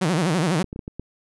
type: tone with vibrato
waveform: sawtooth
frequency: 169.2 Hz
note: E3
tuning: 45 cents sharp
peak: -15 dBFS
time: 0.01-0.63 s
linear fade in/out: 10 ms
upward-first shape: sine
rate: 12 Hz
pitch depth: 210 cents each way
type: clicks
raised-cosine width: 3 ms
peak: -19 dBFS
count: 6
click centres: 0.643 / 0.729 / 0.761 / 0.792 / 0.879 / 0.996 s
effects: resampled to 24000 Hz